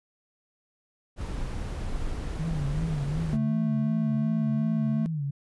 brown noise, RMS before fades -32 dBFS, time 1.16-3.38 s, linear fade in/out 50 ms
sine tone with vibrato, 151.6 Hz, D#3, 45 cents flat, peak -27 dBFS, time 2.39-5.31 s, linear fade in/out 10 ms, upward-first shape sine, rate 2.7 Hz, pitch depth 140 cents each way
triangle tone, 220 Hz, A3, in tune, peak -23 dBFS, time 3.33-5.06 s, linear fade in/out 0 ms
effects resampled to 24000 Hz

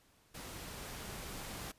pink noise with level ramp, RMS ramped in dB -47 to -44 dBFS, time 0.34-1.72 s, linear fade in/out 10 ms, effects pink hiss -68 dBFS RMS until 1.78 s + resampled to 32000 Hz

